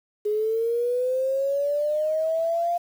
sine linear sweep, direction up, 415.3 to 698.5 Hz, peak -21 dBFS, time 0.25-2.78 s, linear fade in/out 10 ms, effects 8-bit

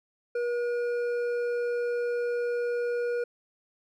sine tone with hard clipping, 480.3 Hz, B4, 48 cents flat, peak -28 dBFS, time 0.35-3.24 s, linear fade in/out 5 ms, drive 7 dB, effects none

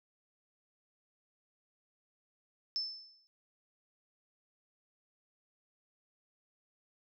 sine tone with exponential decay, 5274 Hz, E8, in tune, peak -30 dBFS, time 2.76-3.27 s, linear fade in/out 0 ms, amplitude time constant 110 ms, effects none

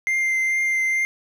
triangle tone with vibrato, 2093 Hz, C7, in tune, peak -17 dBFS, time 0.07-1.05 s, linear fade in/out 0 ms, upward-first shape triangle, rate 2.3 Hz, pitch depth 14 cents each way, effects none

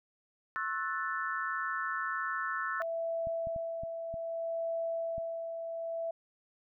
sine chord, F# minor seventh, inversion second, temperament equal with one note detuned, 1084.7 / 1318.5 / 1480 / 1760 Hz, C#6 / E6 / F#6 / A6, -38 / 0 / 0 / 0 cents, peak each -39 / -36 / -38 / -38 dBFS, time 0.56-2.82 s, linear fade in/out 0 ms
sine tone with tremolo, 663 Hz, E5, 10 cents sharp, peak -31 dBFS, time 2.8-6.11 s, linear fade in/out 5 ms, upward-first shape sine, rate 0.63 Hz, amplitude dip 45%
clicks, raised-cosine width 5 ms, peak -33 dBFS, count 6, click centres 3.271 / 3.471 / 3.562 / 3.835 / 4.141 / 5.181 s
effects none

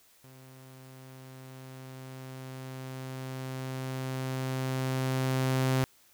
sawtooth tone with level ramp, 130.81 Hz, C3, in tune, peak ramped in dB -47 to -20 dBFS, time 0.24-5.84 s, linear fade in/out 0 ms, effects white hiss -62 dBFS RMS until 6.13 s

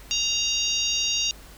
harmonic tone with a mistuned harmonic, 932 Hz, A#5, 1 cent flat, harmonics 3 / 4 / 5 / 6 / 7, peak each -27 / -28 / -29 / -30 / -30 dBFS, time 0.11-1.31 s, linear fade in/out 0 ms, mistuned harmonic 6, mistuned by +32 cents, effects added 50 Hz sine -46 dBFS peak until 1.57 s + pink hiss -48 dBFS RMS until 1.57 s

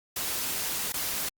white noise with dropouts, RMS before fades -31 dBFS, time 0.16-1.29 s, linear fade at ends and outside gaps 5 ms, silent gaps 0.923-0.939 s, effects Opus 48 kbps

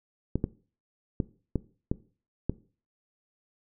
clicks, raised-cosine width 3 ms, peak -13 dBFS, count 6, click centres 0.356 / 0.441 / 1.202 / 1.557 / 1.915 / 2.496 s, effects noise-tail reverb RT60 0.4 s tail -19 dB re dry

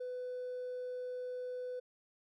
triangle tone with hard clipping, 500 Hz, B4, 21 cents sharp, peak -38 dBFS, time 0-1.8 s, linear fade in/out 10 ms, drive 2 dB, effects none

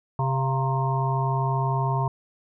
harmonic tone with a mistuned harmonic, 132.6 Hz, C3, 23 cents sharp, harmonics 1 / 3 / 5 / 7 / 8, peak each -23 / -34 / -32 / -28 / -32 dBFS, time 0.19-2.08 s, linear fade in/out 2 ms, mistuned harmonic 5, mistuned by +64 cents, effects none

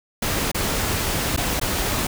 pink noise with dropouts, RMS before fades -23 dBFS, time 0.22-2.07 s, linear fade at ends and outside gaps 5 ms, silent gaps 0.516-0.545 / 1.364-1.374 / 1.598-1.613 s, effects none

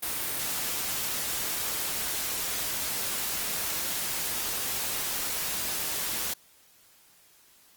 white noise, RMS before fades -31 dBFS, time 0.02-6.34 s, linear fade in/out 10 ms, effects white hiss -59 dBFS RMS until 7.76 s + Opus 32 kbps

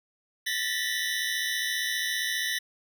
25% pulse tone cluster, 1770 / 1882 / 1957 / 3015 Hz, A6 / A#6 / B6 / F#7, +10 / +16 / -16 / +32 cents, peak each -28 / -31 / -28 / -33 dBFS, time 0.46-2.59 s, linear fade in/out 10 ms, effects none

